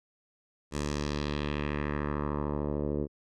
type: tone with low-pass filter sweep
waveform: 10% pulse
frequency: 73.42 Hz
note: D2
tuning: in tune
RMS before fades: -32 dBFS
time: 0.71-3.08 s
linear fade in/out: 50 ms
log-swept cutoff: 8400 to 430 Hz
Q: 1.8
effects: none